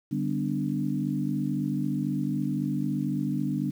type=harmonic tone with a mistuned harmonic; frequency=49 Hz; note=G1; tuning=in tune; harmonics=3 / 4 / 5 / 6; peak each=-31 / -31 / -31 / -31 dBFS; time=0.11-3.71 s; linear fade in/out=10 ms; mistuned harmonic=5; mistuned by=+36 cents; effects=9-bit